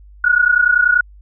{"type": "tone pair together", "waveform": "sine", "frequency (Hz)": [1442, 1472.3], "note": ["F#6", "F#6"], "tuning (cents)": [-45, -9], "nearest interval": "unison", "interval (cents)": 36, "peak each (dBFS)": -13, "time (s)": [0.24, 1.01], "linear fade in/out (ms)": 5, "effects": ["added 50 Hz sine -39 dBFS peak until 1.21 s"]}